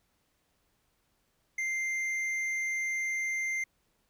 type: tone with hard clipping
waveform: triangle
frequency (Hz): 2093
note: C7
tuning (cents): 0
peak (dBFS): -31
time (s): 1.58-3.64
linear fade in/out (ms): 5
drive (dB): 9
effects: pink hiss -74 dBFS RMS until 4.09 s